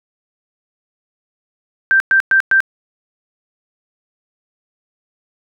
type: tone bursts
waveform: sine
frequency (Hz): 1568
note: G6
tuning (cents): 0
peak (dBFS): -8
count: 4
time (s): 1.91-2.604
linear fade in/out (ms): 0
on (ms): 91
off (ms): 110
effects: none